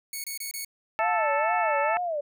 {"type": "tone bursts", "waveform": "5% pulse", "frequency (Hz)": 2217, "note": "C#7", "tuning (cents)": 0, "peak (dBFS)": -22, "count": 4, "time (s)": [0.13, 0.648], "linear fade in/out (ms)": 2, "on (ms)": 110, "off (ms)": 26}
{"type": "harmonic tone", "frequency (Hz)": 440, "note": "A4", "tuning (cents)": 0, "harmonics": [2, 3, 4, 5, 6], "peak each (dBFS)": [-26, -30, -32, -34, -36], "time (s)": [0.99, 1.97], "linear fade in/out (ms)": 0}
{"type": "tone with vibrato", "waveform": "sine", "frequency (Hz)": 636, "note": "D#5", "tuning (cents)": 38, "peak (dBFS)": -26, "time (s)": [0.99, 2.21], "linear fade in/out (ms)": 10, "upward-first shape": "sine", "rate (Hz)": 2.2, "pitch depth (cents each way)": 210}
{"effects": []}